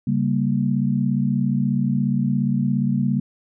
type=chord; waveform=sine; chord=G diminished; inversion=second; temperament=equal; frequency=138.59 / 196 / 233.1 Hz; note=Db3 / G3 / Bb3; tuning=0 / 0 / 0 cents; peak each=-22 dBFS; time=0.07-3.2 s; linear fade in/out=5 ms; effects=none